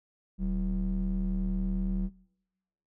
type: ring-modulated tone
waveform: triangle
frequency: 74.7 Hz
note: D2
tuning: 30 cents sharp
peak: -22 dBFS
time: 0.38-2.1 s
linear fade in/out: 50 ms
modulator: 114 Hz
effects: noise-tail reverb RT60 0.9 s tail -24 dB re dry